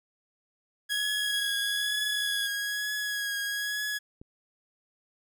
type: tone with vibrato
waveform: sawtooth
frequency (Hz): 1665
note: G#6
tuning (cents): +4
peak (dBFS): -26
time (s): 0.89-3.99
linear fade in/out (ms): 20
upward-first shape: triangle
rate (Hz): 1.1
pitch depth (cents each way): 29
type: tone with pitch glide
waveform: square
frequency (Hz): 3285 to 3403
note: G#7 to G#7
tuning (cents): -20 to +41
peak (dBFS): -31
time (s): 0.9-2.48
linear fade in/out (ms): 20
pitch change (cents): +61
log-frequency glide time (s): 1.25-1.58
type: click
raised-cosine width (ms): 3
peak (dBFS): -33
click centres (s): 4.215
effects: none